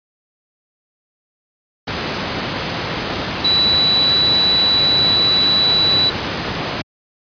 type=tone in noise; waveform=sine; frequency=3951 Hz; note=B7; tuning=in tune; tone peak=-12 dBFS; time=3.44-6.1 s; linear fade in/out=10 ms; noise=pink; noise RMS=-21 dBFS; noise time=1.87-6.82 s; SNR=+6 dB; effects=high-pass 100 Hz 12 dB/octave + resampled to 11025 Hz